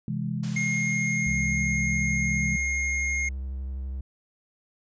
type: chord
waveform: sine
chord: C augmented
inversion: none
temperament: equal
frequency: 130.81 / 164.81 / 207.7 Hz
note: C3 / E3 / G#3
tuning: 0 / 0 / 0 cents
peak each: -31 dBFS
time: 0.08-2.56 s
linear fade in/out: 2 ms
type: noise with exponential decay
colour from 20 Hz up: white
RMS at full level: -40 dBFS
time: 0.43-2.69 s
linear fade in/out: 5 ms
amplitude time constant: 490 ms
type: tone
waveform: square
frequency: 2139 Hz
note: C7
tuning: 38 cents sharp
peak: -26 dBFS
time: 0.56-3.29 s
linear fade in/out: 5 ms
type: tone with vibrato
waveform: triangle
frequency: 66 Hz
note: C2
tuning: 16 cents sharp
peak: -28 dBFS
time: 1.26-4.01 s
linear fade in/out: 5 ms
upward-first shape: triangle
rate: 12 Hz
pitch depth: 32 cents each way
effects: resampled to 16000 Hz